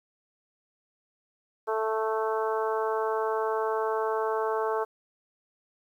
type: harmonic tone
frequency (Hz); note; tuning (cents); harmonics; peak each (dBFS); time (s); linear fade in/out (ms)
220; A3; 0; 2 / 3 / 4 / 5 / 6 / 7; -28 / -34 / -32 / -34 / -37 / -41; 1.67-4.85; 20
effects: 10-bit